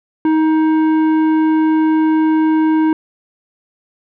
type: tone with tanh clipping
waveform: sine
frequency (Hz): 314.8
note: D#4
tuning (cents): +20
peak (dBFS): -12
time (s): 0.25-2.93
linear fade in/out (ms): 2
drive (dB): 11
effects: none